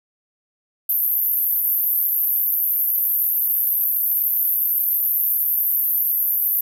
pink band-pass noise, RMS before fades -20 dBFS, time 0.89-6.61 s, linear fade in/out 5 ms, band 12000 to 14000 Hz, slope 96 dB/octave, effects none

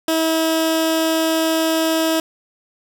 15% pulse tone with notch filter, 322.4 Hz, E4, 38 cents flat, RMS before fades -18 dBFS, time 0.08-2.2 s, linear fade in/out 2 ms, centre 1100 Hz, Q 1.8, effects none

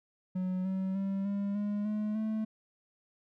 triangle tone with pitch steps, 184.5 / 189.69 / 195.02 / 200.5 / 206.1 / 211.9 / 217.9 Hz, F#3 / F#3 / G3 / G3 / G#3 / G#3 / A3, -5 / +43 / -9 / +39 / -13 / +35 / -17 cents, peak -28 dBFS, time 0.35-2.45 s, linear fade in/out 10 ms, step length 300 ms, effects none

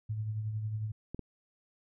sine tone with tremolo, 108 Hz, A2, 32 cents flat, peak -30 dBFS, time 0.09-0.92 s, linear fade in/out 10 ms, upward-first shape triangle, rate 11 Hz, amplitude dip 50%
clicks, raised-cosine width 3 ms, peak -26 dBFS, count 2, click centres 1.146 / 1.193 s
effects none

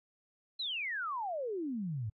sine exponential sweep, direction down, 4186 to 100 Hz, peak -34 dBFS, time 0.59-2.1 s, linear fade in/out 10 ms, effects AAC 32 kbps

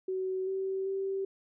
sine tone with pitch steps, 375.7 / 383.5 / 387.9 Hz, F#4 / G4 / G4, +26 / -38 / -18 cents, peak -30 dBFS, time 0.08-1.25 s, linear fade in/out 5 ms, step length 390 ms, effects none

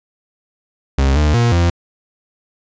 40% pulse tone with pitch steps, 67.7 / 75 / 118.5 / 86 Hz, C#2 / D2 / A#2 / F2, -40 / +37 / +29 / -26 cents, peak -10 dBFS, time 0.98-1.7 s, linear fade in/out 5 ms, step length 180 ms, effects resampled to 16000 Hz

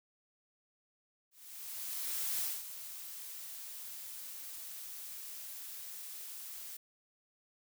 blue noise with ADSR envelope, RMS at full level -35 dBFS, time 1.31-6.77 s, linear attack 1100 ms, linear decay 220 ms, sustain -11 dB, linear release 7 ms, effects none

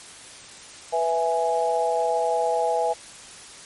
sine chord, E major, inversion second, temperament equal, 493.9 / 659.3 / 830.6 Hz, B4 / E5 / G#5, 0 / 0 / 0 cents, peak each -25 / -24 / -24 dBFS, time 0.92-2.94 s, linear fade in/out 20 ms, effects white hiss -43 dBFS RMS until 3.65 s + MP3 48 kbps

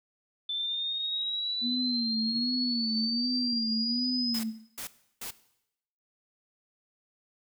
sine linear sweep, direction up, 3520 to 5100 Hz, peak -29 dBFS, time 0.49-4.39 s, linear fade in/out 5 ms
sine tone with vibrato, 236.2 Hz, A#3, 23 cents sharp, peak -29 dBFS, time 1.61-4.53 s, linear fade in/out 50 ms, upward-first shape sine, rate 1.3 Hz, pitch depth 110 cents each way
white noise bursts, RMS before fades -38 dBFS, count 3, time 4.34-5.308 s, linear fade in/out 5 ms, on 96 ms, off 340 ms
effects noise-tail reverb RT60 0.8 s tail -17 dB re dry

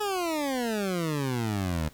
20% pulse exponential sweep, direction down, 428.9 to 74.8 Hz, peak -22 dBFS, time 0-1.89 s, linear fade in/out 10 ms, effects pink hiss -56 dBFS RMS until 1.93 s

